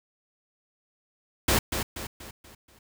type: noise with echo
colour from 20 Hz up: pink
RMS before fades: -22 dBFS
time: 1.48-1.59 s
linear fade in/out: 5 ms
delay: 240 ms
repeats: 5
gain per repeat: -7 dB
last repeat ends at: 2.79 s
effects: none

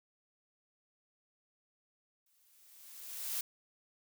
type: noise with exponential growth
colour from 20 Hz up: blue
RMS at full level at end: -35 dBFS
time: 2.26-3.41 s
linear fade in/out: 5 ms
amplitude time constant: 250 ms
effects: none

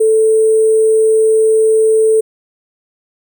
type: tone with sample-and-hold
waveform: sine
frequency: 440 Hz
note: A4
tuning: in tune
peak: -7 dBFS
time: 0-2.21 s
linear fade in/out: 10 ms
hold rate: 8820 Hz
effects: none

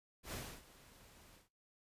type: noise with ADSR envelope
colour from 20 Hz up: pink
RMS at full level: -44 dBFS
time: 0.23-1.49 s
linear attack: 96 ms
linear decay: 290 ms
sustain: -18 dB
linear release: 140 ms
effects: noise-tail reverb RT60 0.3 s tail -22 dB re dry + resampled to 32000 Hz

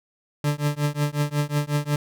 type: tone with tremolo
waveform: 40% pulse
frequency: 146.83 Hz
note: D3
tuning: in tune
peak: -17 dBFS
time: 0.44-1.96 s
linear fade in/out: 2 ms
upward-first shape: triangle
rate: 5.5 Hz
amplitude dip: 100%
effects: none

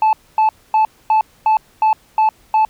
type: tone bursts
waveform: sine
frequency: 871 Hz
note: A5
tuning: 18 cents flat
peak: -7 dBFS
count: 8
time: 0.02-2.65 s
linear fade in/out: 2 ms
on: 110 ms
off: 250 ms
effects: tanh soft clip ceiling -9 dBFS + pink hiss -52 dBFS RMS until 2.69 s

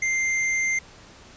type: tone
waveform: square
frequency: 2093 Hz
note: C7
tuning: in tune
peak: -22 dBFS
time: 0.02-0.79 s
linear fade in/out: 5 ms
effects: pink hiss -48 dBFS RMS until 1.36 s + resampled to 16000 Hz

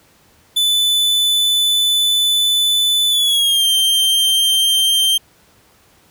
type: tone with pitch glide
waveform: 45% pulse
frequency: 3497 to 3152 Hz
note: A7 to G7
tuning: -11 to +9 cents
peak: -12 dBFS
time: 0.56-5.18 s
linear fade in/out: 10 ms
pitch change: -180 cents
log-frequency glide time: 3.09-3.67 s
effects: pink hiss -52 dBFS RMS until 6.1 s + high-pass 60 Hz 12 dB/octave

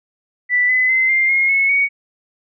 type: tone with pitch steps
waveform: sine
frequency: 1975.5 / 2017 / 2059 / 2103 / 2147 / 2192 / 2238 Hz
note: B6 / B6 / C7 / C7 / C7 / C#7 / C#7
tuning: 0 / +36 / -28 / +8 / +44 / -20 / +16 cents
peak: -12 dBFS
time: 0.49-1.89 s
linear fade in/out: 50 ms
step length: 200 ms
effects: none

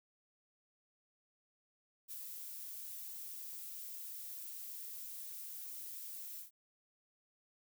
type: noise with ADSR envelope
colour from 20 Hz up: violet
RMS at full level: -45 dBFS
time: 2.08-6.51 s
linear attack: 32 ms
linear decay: 40 ms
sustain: -2 dB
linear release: 120 ms
effects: none

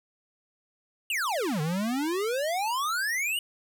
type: exponential two-way sweep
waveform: square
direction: down then up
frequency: 2960 to 146.83 to 2960 Hz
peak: -27 dBFS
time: 1.1-3.39 s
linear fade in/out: 2 ms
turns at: 1.61 s
effects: none

